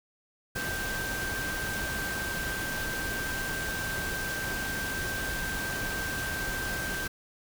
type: tone in noise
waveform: sine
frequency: 1568 Hz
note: G6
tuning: in tune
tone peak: -33 dBFS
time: 0.55-7.08 s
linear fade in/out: 10 ms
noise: pink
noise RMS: -35 dBFS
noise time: 0.55-7.08 s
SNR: -1 dB
effects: none